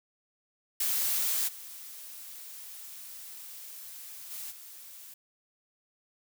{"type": "noise with level steps", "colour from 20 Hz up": "blue", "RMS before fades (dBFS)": [-29, -45, -40, -48], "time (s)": [0.8, 5.14], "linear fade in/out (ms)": 5, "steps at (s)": [1.47, 4.3, 4.5], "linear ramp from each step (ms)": 20, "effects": []}